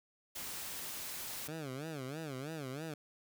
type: noise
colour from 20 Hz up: white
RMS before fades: -43 dBFS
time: 0.35-1.48 s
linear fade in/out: 10 ms
type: tone with vibrato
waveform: 15% pulse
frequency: 144.6 Hz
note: D3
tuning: 27 cents flat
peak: -34 dBFS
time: 1.48-2.94 s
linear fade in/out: 2 ms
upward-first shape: sine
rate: 3.1 Hz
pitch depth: 210 cents each way
effects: none

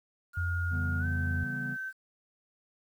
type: tone with pitch glide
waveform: sine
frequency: 1423 to 1542.9 Hz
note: F6 to G6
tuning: +32 to -28 cents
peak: -34 dBFS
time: 0.33-1.93 s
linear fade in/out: 50 ms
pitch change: +140 cents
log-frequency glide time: 0.99-1.06 s
type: tone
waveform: sine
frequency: 86.9 Hz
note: F2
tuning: 8 cents flat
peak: -29 dBFS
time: 0.37-1.44 s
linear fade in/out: 5 ms
type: chord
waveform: triangle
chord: C# half-diminished seventh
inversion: none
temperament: equal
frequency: 138.59 / 164.81 / 196 / 246.9 Hz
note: C#3 / E3 / G3 / B3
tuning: 0 / 0 / 0 / 0 cents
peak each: -36 / -42 / -42 / -37 dBFS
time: 0.7-1.77 s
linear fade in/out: 50 ms
effects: 10-bit

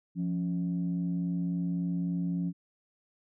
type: tone pair together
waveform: sine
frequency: 174.61 / 278.2 Hz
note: F3 / C#4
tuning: 0 / +6 cents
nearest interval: minor sixth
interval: 806 cents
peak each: -28 / -35 dBFS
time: 0.15-2.53 s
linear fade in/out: 50 ms
effects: tanh soft clip ceiling -22 dBFS

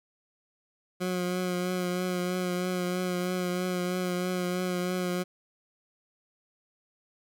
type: tone with vibrato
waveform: 20% pulse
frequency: 180.7 Hz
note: F#3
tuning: 41 cents flat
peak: -23 dBFS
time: 1-5.24 s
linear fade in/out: 20 ms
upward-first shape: triangle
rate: 3.1 Hz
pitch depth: 27 cents each way
effects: none

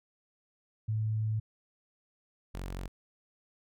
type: tone pair in turn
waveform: sine / sawtooth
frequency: 109 / 45.83 Hz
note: A2 / F#1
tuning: -16 / -16 cents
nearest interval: octave + minor third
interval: 1500 cents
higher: first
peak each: -28 / -33 dBFS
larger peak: first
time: 0.88-1.4 / 2.54-2.88 s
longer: first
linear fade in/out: 10 ms
effects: none

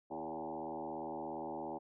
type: tone with frequency modulation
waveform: sine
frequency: 569 Hz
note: C#5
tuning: 45 cents sharp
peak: -39 dBFS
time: 0.1-1.79 s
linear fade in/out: 20 ms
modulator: 77.2 Hz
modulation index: 4.2
effects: none

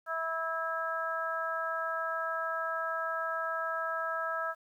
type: harmonic tone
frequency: 326.6 Hz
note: E4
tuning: 16 cents flat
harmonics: 2 / 3 / 4 / 5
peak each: -37 / -42 / -34 / -37 dBFS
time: 0.06-4.55 s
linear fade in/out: 50 ms
effects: 11-bit

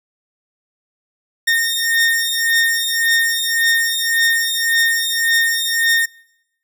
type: beating tone pair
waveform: sawtooth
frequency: 1836 / 1837.8 Hz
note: A#6 / A#6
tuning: -27 / -25 cents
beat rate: 1.8 Hz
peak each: -14 dBFS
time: 1.47-6.06 s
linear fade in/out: 10 ms
effects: noise-tail reverb RT60 0.9 s tail -25 dB re dry

